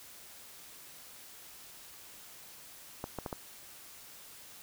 clicks, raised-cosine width 1 ms, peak -22 dBFS, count 4, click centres 3.041 / 3.187 / 3.262 / 3.328 s, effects white hiss -52 dBFS RMS until 4.62 s

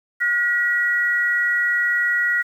sine tone pair together, 1438.4 / 1920 Hz, F#6 / B6, -49 / -49 cents, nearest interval perfect fourth, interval 500 cents, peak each -22 / -18 dBFS, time 0.2-2.43 s, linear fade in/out 20 ms, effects 8-bit

